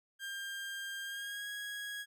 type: tone with pitch glide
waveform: 30% pulse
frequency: 1598 to 1654.4 Hz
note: G6 to G#6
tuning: +33 to -7 cents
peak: -37 dBFS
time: 0.19-2.06 s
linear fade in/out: 50 ms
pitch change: +60 cents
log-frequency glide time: 1.02-1.48 s
effects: none